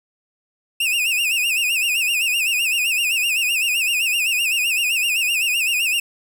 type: tone with vibrato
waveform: 45% pulse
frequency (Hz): 2637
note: E7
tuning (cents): 0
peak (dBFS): -17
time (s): 0.8-6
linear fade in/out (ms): 5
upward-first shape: sine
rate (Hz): 7.8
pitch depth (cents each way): 130
effects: none